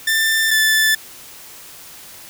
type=tone pair in turn; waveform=sawtooth; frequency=1782 / 1753.4 Hz; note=A6 / A6; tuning=+22 / -7 cents; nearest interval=unison; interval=29 cents; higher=first; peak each=-11 / -9 dBFS; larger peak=second; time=0.07-0.51 / 0.51-0.95 s; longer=neither; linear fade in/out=5 ms; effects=white hiss -39 dBFS RMS until 2.29 s